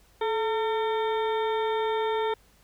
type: harmonic tone with a mistuned harmonic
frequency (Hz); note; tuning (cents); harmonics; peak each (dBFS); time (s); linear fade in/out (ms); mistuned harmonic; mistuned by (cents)
452.8; A4; +50; 1 / 2 / 3 / 4 / 5 / 7 / 8; -26 / -29 / -38 / -40 / -42 / -46 / -41; 0.21-2.34; 5; 1; -70
effects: added 50 Hz sine -61 dBFS peak until 2.63 s + pink hiss -61 dBFS RMS until 2.63 s